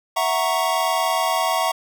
square chord, F# dominant seventh, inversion third, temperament equal, 659.3 / 740 / 932.3 / 1108.7 Hz, E5 / F#5 / A#5 / C#6, 0 / 0 / 0 / 0 cents, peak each -25 dBFS, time 0.16-1.72 s, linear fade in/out 10 ms, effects none

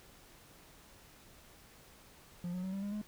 triangle tone with pitch steps, 175.4 / 181.9 / 188.64 / 195.63 / 202.9 / 210.4 Hz, F3 / F#3 / F#3 / G3 / G#3 / G#3, +8 / -29 / +34 / -3 / -40 / +23 cents, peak -34 dBFS, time 2.44-3.016 s, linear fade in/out 2 ms, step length 96 ms, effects pink hiss -59 dBFS RMS until 3.07 s

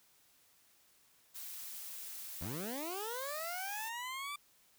blue noise, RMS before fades -46 dBFS, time 1.34-3.9 s, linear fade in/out 20 ms
20% pulse linear sweep, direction up, 70.7 to 1180 Hz, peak -35 dBFS, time 2.41-4.36 s, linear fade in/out 5 ms
effects white hiss -68 dBFS RMS until 4.78 s

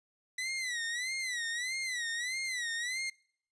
sawtooth tone with vibrato, 1975.5 Hz, B6, in tune, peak -30 dBFS, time 0.38-3.1 s, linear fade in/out 5 ms, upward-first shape sine, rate 1.6 Hz, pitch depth 130 cents each way, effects noise-tail reverb RT60 0.6 s tail -25 dB re dry + resampled to 22050 Hz

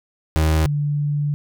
35% pulse / sine tone pair in turn, 78.7 / 146.27 Hz, D#2 / D3, +20 / -7 cents, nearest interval major seventh, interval 1073 cents, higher second, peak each -13 / -18 dBFS, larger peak first, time 0.36-0.66 / 0.66-1.34 s, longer second, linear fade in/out 0 ms, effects none

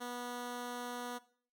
10% pulse tone, 244.1 Hz, B3, 20 cents flat, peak -32 dBFS, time 0-1.19 s, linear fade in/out 20 ms, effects noise-tail reverb RT60 0.5 s tail -18 dB re dry

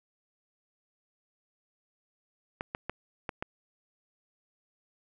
clicks, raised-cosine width 0.5 ms, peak -18 dBFS, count 5, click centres 2.609 / 2.749 / 2.896 / 3.292 / 3.425 s, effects none

